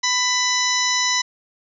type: harmonic tone with a mistuned harmonic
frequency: 995 Hz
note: B5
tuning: 13 cents sharp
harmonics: 1 / 2 / 3 / 4 / 5 / 6 / 7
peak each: -25 / -23 / -31 / -24 / -25 / -24 / -31 dBFS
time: 0.03-1.22 s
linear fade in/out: 10 ms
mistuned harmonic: 5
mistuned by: +91 cents
effects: none